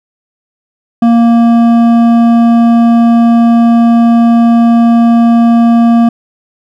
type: tone with hard clipping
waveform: sine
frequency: 233.1 Hz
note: A#3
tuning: in tune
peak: -5 dBFS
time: 1.02-6.09 s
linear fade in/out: 5 ms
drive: 9 dB
effects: none